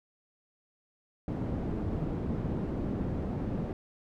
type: low-pass noise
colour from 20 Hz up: white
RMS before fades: -33 dBFS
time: 1.28-3.73 s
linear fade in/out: 2 ms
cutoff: 260 Hz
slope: 12 dB/octave
effects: none